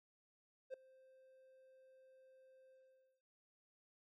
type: tone with ADSR envelope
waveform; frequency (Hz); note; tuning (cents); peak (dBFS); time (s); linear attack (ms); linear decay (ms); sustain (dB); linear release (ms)
triangle; 523.3; C5; 0; -39; 0.7-3.22; 38; 4; -23; 500
effects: none